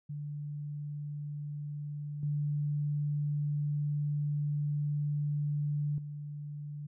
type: tone with level steps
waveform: sine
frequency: 146.83 Hz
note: D3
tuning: in tune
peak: -36 / -29 / -38 dBFS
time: 0.09-6.87 s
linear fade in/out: 10 ms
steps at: 2.23 / 5.98 s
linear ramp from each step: 2 ms
effects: none